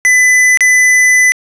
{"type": "tone with dropouts", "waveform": "square", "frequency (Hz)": 2003, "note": "B6", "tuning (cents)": 24, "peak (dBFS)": -6, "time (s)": [0.05, 1.32], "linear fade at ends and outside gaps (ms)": 0, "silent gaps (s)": [0.573, 0.607], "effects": ["resampled to 22050 Hz", "7-bit"]}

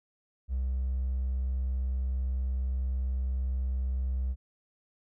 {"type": "tone with hard clipping", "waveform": "triangle", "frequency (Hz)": 64.4, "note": "C2", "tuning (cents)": -27, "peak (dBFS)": -27, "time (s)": [0.48, 4.36], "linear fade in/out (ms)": 50, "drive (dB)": 2, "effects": []}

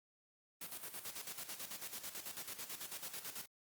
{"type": "noise with tremolo", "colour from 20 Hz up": "white", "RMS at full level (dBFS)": -45, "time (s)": [0.61, 3.46], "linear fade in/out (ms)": 5, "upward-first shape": "square", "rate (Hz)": 9.1, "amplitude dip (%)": 65, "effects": ["high-pass 100 Hz 12 dB/octave", "Opus 32 kbps"]}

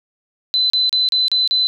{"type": "tone bursts", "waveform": "sine", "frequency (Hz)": 4027, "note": "B7", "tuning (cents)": 33, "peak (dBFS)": -13, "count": 6, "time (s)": [0.54, 1.67], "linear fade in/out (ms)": 0, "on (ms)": 160, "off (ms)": 34, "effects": []}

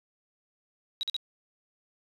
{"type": "tone bursts", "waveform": "sine", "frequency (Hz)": 3845, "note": "B7", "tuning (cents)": -47, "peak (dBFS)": -28, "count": 3, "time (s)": [1.01, 1.165], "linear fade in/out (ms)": 0, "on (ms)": 21, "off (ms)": 46, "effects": ["resampled to 32000 Hz", "9-bit"]}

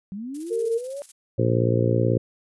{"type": "linear sweep", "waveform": "sine", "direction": "up", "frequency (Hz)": [185, 580], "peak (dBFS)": -30, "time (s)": [0.12, 1.02], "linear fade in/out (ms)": 0}
{"type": "noise with tremolo", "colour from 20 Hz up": "violet", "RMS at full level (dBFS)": -39, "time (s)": [0.34, 1.12], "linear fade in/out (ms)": 10, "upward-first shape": "square", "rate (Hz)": 16, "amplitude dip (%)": 60}
{"type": "tone", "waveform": "sine", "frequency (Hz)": 458.9, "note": "A#4", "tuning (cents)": -27, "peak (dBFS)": -22, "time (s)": [0.5, 0.79], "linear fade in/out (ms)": 20}
{"type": "harmonic tone", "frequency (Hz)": 58.27, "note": "A#1", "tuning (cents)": 0, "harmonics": [2, 3, 4, 5, 6, 7, 8, 9], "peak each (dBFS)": [-21, -29, -29, -30, -27, -28, -28, -27], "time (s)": [1.38, 2.18], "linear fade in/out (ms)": 10}
{"effects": ["resampled to 24000 Hz"]}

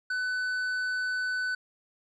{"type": "tone with tanh clipping", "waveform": "sine", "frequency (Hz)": 1500, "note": "F#6", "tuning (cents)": 23, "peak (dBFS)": -29, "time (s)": [0.1, 1.55], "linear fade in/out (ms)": 5, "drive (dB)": 7, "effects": []}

